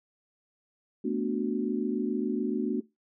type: chord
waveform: sine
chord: B minor seventh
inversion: third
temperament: equal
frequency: 220 / 246.9 / 293.7 / 370 Hz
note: A3 / B3 / D4 / F#4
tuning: 0 / 0 / 0 / 0 cents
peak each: -32 dBFS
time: 1.04-2.81 s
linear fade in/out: 10 ms
effects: noise-tail reverb RT60 0.2 s tail -19 dB re dry